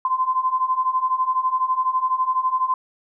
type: beating tone pair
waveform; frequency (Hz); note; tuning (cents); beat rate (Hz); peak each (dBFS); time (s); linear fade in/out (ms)
sine; 1024 / 1036; C6 / C6; -38 / -17; 12; -23 / -20; 0.05-2.74; 2
effects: none